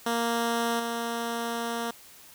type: tone with level steps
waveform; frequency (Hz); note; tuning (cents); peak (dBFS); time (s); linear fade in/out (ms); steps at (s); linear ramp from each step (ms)
10% pulse; 232.9; A#3; -1; -17 / -21; 0.06-1.91; 5; 0.79; 10
effects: white hiss -51 dBFS RMS until 2.34 s